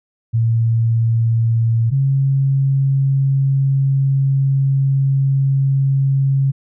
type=tone pair in turn; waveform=sine; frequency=114.6 / 136.28 Hz; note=A#2 / C#3; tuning=-29 / -29 cents; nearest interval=minor third; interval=300 cents; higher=second; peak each=-12 / -12 dBFS; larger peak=neither; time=0.33-1.91 / 1.91-6.52 s; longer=second; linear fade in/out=20 ms; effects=none